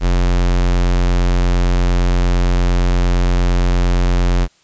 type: tone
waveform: square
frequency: 44.35 Hz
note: F1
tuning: 27 cents sharp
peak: -12 dBFS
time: 0-4.48 s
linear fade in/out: 50 ms
effects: white hiss -54 dBFS RMS until 4.63 s + resampled to 16000 Hz